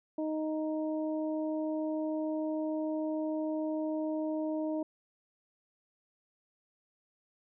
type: harmonic tone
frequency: 311.1 Hz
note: D#4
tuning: in tune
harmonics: 1 / 2 / 3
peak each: -32 / -36 / -46 dBFS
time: 0.18-4.83 s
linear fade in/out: 5 ms
effects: none